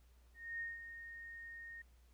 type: tone with ADSR envelope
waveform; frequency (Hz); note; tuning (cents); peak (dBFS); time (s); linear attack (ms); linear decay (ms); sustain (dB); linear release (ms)
sine; 1849; A#6; -15; -39; 0.34-1.82; 260; 180; -9; 5
effects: added 60 Hz sine -63 dBFS peak until 2.13 s + pink hiss -75 dBFS RMS until 2.13 s